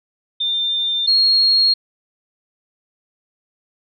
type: tone pair in turn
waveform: sine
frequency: 3597 / 4278 Hz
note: A7 / C8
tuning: +37 / +38 cents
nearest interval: minor third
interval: 301 cents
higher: second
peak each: -17 / -11 dBFS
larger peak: second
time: 0.4-1.07 / 1.07-1.74 s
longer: neither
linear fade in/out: 10 ms
effects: none